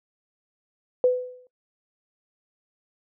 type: tone with exponential decay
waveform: sine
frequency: 501 Hz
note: B4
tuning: 25 cents sharp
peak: -13 dBFS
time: 1.04-1.47 s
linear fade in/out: 1 ms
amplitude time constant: 92 ms
effects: noise-tail reverb RT60 0.1 s tail -19 dB re dry